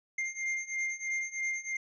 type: beating tone pair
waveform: square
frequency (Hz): 2106 / 2109.1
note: C7 / C7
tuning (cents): +11 / +13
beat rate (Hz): 3.1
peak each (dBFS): -37 / -35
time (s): 0.18-1.77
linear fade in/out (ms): 5
effects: resampled to 16000 Hz